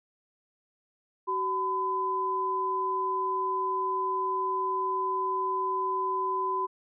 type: tone pair together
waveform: sine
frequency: 377.9 / 1009 Hz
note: F#4 / B5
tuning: +37 / +37 cents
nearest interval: octave + perfect fourth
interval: 1700 cents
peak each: -33 / -27 dBFS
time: 1.27-6.67 s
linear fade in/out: 20 ms
effects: none